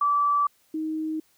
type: tone pair in turn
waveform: sine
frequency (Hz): 1158 / 314.1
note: D6 / D#4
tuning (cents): -25 / +16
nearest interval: octave + major seventh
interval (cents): 2259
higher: first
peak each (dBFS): -19 / -26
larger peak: first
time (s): 0.01-0.47 / 0.74-1.2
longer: neither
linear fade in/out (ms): 5
effects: white hiss -64 dBFS RMS until 1.37 s